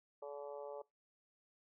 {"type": "harmonic tone", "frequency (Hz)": 143.5, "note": "D3", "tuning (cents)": -40, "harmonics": [3, 4, 5, 6, 7, 8], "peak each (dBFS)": [-49, -47, -59, -54, -62, -59], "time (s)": [0.22, 0.82], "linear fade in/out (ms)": 5, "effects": ["noise-tail reverb RT60 0.2 s tail -23 dB re dry"]}